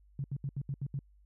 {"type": "tone bursts", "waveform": "sine", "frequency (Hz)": 138.1, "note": "C#3", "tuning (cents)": -6, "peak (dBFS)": -32, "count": 7, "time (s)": [0.19, 0.991], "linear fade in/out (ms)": 2, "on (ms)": 51, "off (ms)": 74, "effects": ["added 50 Hz sine -59 dBFS peak until 1.25 s"]}